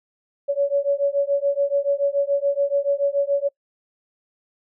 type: beating tone pair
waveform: sine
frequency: 560 / 567 Hz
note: C#5 / C#5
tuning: +18 / +39 cents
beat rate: 7 Hz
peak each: -21 dBFS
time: 0.48-3.49 s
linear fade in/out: 20 ms
effects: noise-tail reverb RT60 0.1 s tail -24 dB re dry